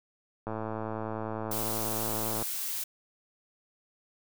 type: click train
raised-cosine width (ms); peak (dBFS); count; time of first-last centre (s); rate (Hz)
1; -21; 216; 0.47-2.425; 110
type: noise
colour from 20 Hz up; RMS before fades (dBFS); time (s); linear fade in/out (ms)
blue; -34; 1.51-2.84; 5
effects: none